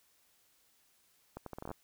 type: accelerating click train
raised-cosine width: 1 ms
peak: -28 dBFS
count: 10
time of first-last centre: 1.37-1.714 s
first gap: 93 ms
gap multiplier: 0.75
effects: white hiss -70 dBFS RMS until 1.83 s